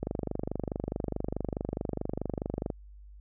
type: click train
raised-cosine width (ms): 2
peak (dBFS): -18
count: 67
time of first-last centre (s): 0.03-2.702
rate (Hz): 24.7
effects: added 50 Hz sine -47 dBFS peak until 3.2 s